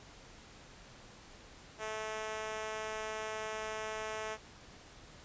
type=tone with high-pass filter; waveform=5% pulse; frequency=217.4 Hz; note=A3; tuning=21 cents flat; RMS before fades=-40 dBFS; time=1.78-4.38 s; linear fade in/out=50 ms; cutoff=500 Hz; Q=2.4; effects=pink hiss -55 dBFS RMS until 5.24 s + resampled to 16000 Hz